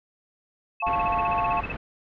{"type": "tone bursts", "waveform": "sine", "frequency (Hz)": 2600, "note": "E7", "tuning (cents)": -24, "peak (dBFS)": -29, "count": 15, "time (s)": [0.8, 1.722], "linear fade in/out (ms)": 5, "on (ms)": 26, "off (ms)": 38}
{"type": "chord", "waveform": "sine", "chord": "F augmented", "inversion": "none", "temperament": "equal with one note detuned", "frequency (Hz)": [698.5, 880, 1099.8], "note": ["F5", "A5", "C#6"], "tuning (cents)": [0, 0, -14], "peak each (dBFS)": [-27, -27, -26], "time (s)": [0.82, 1.61], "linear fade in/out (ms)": 10}
{"type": "low-pass noise", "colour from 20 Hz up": "pink", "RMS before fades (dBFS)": -34, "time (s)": [0.86, 1.77], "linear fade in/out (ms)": 10, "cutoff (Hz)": 2400, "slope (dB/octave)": 24}
{"effects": []}